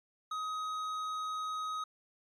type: tone with tanh clipping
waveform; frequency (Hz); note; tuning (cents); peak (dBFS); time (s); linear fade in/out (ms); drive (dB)
sine; 1261; D#6; +23; -36; 0.31-1.84; 5; 10
effects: MP3 96 kbps